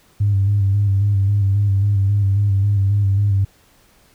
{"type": "tone with vibrato", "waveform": "sine", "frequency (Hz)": 100, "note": "G2", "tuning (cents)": 35, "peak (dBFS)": -12, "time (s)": [0.2, 3.45], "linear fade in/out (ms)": 10, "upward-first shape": "square", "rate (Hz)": 3.7, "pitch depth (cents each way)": 37, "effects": ["tanh soft clip ceiling -8 dBFS", "pink hiss -54 dBFS RMS until 4.14 s"]}